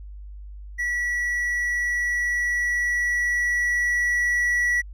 triangle tone with level ramp, 1942 Hz, B6, 30 cents flat, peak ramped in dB -21 to -17 dBFS, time 0.78-4.82 s, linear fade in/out 20 ms, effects added 50 Hz sine -36 dBFS peak until 4.93 s

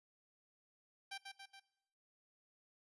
10% pulse tone with echo, 784 Hz, G5, in tune, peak -36 dBFS, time 1.11-1.18 s, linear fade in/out 10 ms, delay 140 ms, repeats 3, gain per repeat -4 dB, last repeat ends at 1.6 s, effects noise-tail reverb RT60 0.9 s tail -21 dB re dry + resampled to 24000 Hz

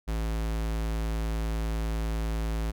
square tone, 55 Hz, A1, in tune, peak -28 dBFS, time 0.07-2.72 s, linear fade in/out 20 ms, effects none

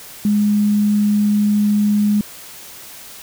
sine tone, 207.7 Hz, G#3, in tune, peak -12 dBFS, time 0.25-2.21 s, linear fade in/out 2 ms, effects white hiss -37 dBFS RMS until 3.22 s

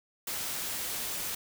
white noise, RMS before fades -35 dBFS, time 0.27-1.35 s, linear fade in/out 5 ms, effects none

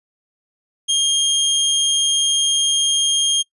sawtooth tone, 3223 Hz, G7, 47 cents sharp, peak -11 dBFS, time 0.88-3.43 s, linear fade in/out 20 ms, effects noise-tail reverb RT60 0.1 s tail -22 dB re dry + resampled to 24000 Hz

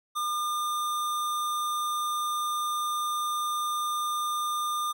square tone, 1205 Hz, D6, 44 cents sharp, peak -28 dBFS, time 0.15-4.93 s, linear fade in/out 20 ms, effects none

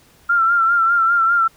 sine tone with vibrato, 1369 Hz, F6, 35 cents flat, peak -12 dBFS, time 0.29-1.48 s, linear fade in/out 10 ms, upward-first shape sine, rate 5 Hz, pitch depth 51 cents each way, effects pink hiss -52 dBFS RMS until 1.56 s

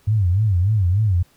sine tone with vibrato, 98 Hz, G2, in tune, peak -14 dBFS, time 0.07-1.23 s, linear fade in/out 10 ms, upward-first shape sine, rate 3.4 Hz, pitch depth 210 cents each way, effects pink hiss -57 dBFS RMS until 1.36 s

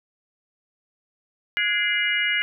sine tone cluster, 1453 / 1673 / 2074 / 2361 / 2896 Hz, F#6 / G#6 / C7 / D7 / F#7, -32 / +12 / -16 / +9 / -38 cents, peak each -31 / -27 / -23 / -31 / -26 dBFS, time 1.57-2.42 s, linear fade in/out 0 ms, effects none

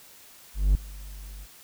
triangle tone with ADSR envelope, 49 Hz, G1, in tune, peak -13 dBFS, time 0.54-1.47 s, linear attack 210 ms, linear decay 4 ms, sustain -23 dB, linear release 47 ms, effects white hiss -51 dBFS RMS until 1.63 s

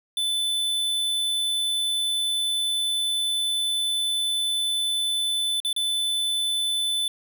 square tone with dropouts, 3510 Hz, A7, 5 cents flat, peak -23 dBFS, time 0.17-7.08 s, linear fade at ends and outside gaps 2 ms, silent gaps 5.602-5.648 / 5.729-5.763 s, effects none

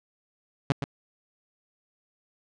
sawtooth tone with echo, 139.6 Hz, C#3, 13 cents sharp, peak -16 dBFS, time 0.7-0.72 s, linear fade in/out 0 ms, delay 120 ms, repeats 1, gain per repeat -8 dB, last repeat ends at 0.84 s, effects low-pass 5000 Hz 12 dB/octave

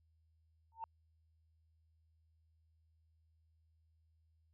sine tone with exponential growth, 900 Hz, A5, 39 cents sharp, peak -36 dBFS, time 0.72-0.84 s, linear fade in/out 1 ms, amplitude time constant 26 ms, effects tanh soft clip ceiling -35 dBFS + added 80 Hz sine -70 dBFS peak until 4.53 s

